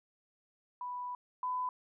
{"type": "tone pair in turn", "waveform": "sine", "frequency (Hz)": [987.8, 1002.7], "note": ["B5", "B5"], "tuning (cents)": [0, 26], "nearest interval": "unison", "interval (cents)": 26, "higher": "second", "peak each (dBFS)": [-37, -32], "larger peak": "second", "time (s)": [[0.81, 1.15], [1.43, 1.69]], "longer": "first", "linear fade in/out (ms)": 2, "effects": []}